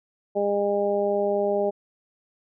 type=harmonic tone; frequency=202.7 Hz; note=G#3; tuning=42 cents flat; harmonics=1 / 2 / 3 / 4; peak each=-32 / -24 / -24 / -31 dBFS; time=0.35-1.71 s; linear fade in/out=20 ms; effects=none